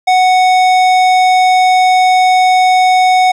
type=tone with tanh clipping; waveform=sine; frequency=740 Hz; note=F#5; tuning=in tune; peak=-8 dBFS; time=0.07-3.32 s; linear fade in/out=10 ms; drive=16 dB; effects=none